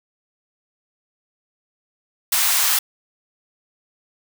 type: high-pass noise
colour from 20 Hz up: white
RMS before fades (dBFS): -18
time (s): 2.32-2.79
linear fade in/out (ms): 5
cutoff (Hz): 780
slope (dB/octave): 24
effects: none